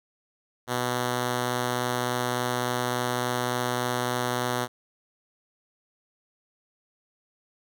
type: tone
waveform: 5% pulse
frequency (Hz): 123.47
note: B2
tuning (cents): 0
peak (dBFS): -14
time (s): 0.67-4.68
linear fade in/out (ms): 50
effects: none